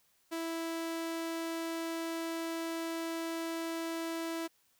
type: tone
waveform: sawtooth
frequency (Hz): 329.6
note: E4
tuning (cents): 0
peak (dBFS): -31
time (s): 0.31-4.48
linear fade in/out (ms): 20
effects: white hiss -71 dBFS RMS until 4.79 s